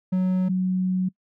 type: tone pair in turn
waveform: triangle / sine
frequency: 185 / 185 Hz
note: F#3 / F#3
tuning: 0 / 0 cents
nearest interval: unison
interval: 0 cents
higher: neither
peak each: -17 / -20 dBFS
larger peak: first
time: 0.12-0.49 / 0.49-1.09 s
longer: second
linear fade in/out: 10 ms
effects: noise-tail reverb RT60 0.1 s tail -24 dB re dry